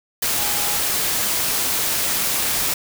sine tone in noise, 826 Hz, G#5, 10 cents flat, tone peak -32 dBFS, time 0.38-0.77 s, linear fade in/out 5 ms, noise white, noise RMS -21 dBFS, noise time 0.22-2.74 s, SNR -14 dB, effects none

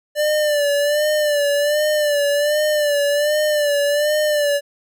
square tone with vibrato, 590 Hz, D5, 8 cents sharp, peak -16 dBFS, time 0.15-4.61 s, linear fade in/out 50 ms, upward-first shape sine, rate 1.3 Hz, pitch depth 53 cents each way, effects none

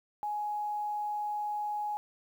sine tone with quantisation, 836 Hz, G#5, 11 cents sharp, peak -31 dBFS, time 0.23-1.97 s, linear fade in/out 0 ms, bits 10, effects none

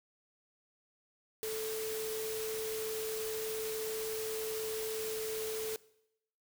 sine tone in noise, 438.5 Hz, A4, 6 cents flat, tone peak -36 dBFS, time 1.43-5.76 s, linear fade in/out 0 ms, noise white, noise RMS -42 dBFS, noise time 1.43-5.76 s, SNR +3 dB, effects noise-tail reverb RT60 0.8 s tail -21 dB re dry

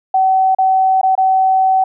sine tone with dropouts, 760 Hz, F#5, 46 cents sharp, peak -9 dBFS, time 0.14-1.84 s, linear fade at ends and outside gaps 5 ms, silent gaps 0.549-0.585 / 1.014-1.031 / 1.153-1.177 s, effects none

